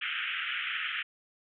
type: band-pass noise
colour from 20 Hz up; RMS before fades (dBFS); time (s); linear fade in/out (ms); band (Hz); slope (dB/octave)
white; -34; 0.01-1.03; 10; 1300 to 3200; 96
effects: none